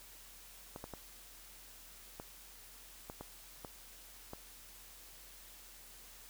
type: clicks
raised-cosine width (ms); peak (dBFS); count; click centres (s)
1; -30; 8; 0.761 / 0.841 / 0.937 / 2.199 / 3.099 / 3.21 / 3.648 / 4.334
effects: added 43 Hz sine -62 dBFS peak until 6.29 s + white hiss -56 dBFS RMS until 6.29 s